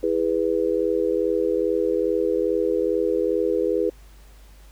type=chord; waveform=sine; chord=E major; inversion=none; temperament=just; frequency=329.6 / 412 / 494.4 Hz; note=E4 / G#4 / B4; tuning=0 / -14 / +2 cents; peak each=-25 / -23 / -23 dBFS; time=0.03-3.9 s; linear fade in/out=5 ms; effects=added 50 Hz sine -45 dBFS peak until 4.71 s + pink hiss -55 dBFS RMS until 4.71 s